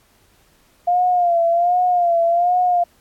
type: tone with vibrato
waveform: sine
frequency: 699 Hz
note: F5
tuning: 1 cent sharp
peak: -13 dBFS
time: 0.87-2.84 s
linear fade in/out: 10 ms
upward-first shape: sine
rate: 1.3 Hz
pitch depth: 65 cents each way
effects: pink hiss -57 dBFS RMS until 3 s + AAC 64 kbps